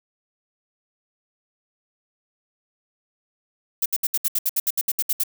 violet noise bursts, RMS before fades -21 dBFS, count 14, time 3.82-5.236 s, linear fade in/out 5 ms, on 38 ms, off 68 ms, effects none

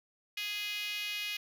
5% pulse tone with high-pass filter, 415.3 Hz, G#4, in tune, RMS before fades -37 dBFS, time 0.37-1.37 s, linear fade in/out 5 ms, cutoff 2500 Hz, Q 3.2, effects none

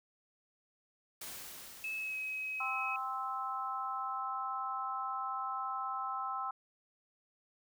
white noise with exponential decay, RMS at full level -44 dBFS, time 1.21-4.2 s, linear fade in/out 5 ms, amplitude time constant 650 ms
sine tone with pitch glide, 2600 to 2545 Hz, E7 to D#7, -24 to +39 cents, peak -36 dBFS, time 1.84-2.96 s, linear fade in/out 2 ms, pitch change -37 cents, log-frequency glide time 1.95-2.17 s
sine chord, C major, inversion second, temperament just, 784.9 / 1046.5 / 1308.1 Hz, G5 / C6 / E6, +2 / 0 / -14 cents, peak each -41 / -40 / -38 dBFS, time 2.6-6.51 s, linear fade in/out 5 ms
effects none

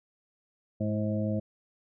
harmonic tone with a mistuned harmonic, 106.3 Hz, G#2, 41 cents sharp, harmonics 1 / 2 / 3 / 5 / 6, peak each -31 / -30 / -37 / -36 / -38 dBFS, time 0.8-1.4 s, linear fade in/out 10 ms, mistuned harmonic 3, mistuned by +23 cents, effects none

